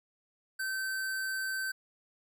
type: tone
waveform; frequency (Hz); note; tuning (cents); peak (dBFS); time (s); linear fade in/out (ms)
square; 1544; G6; -27; -33; 0.59-1.72; 10
effects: none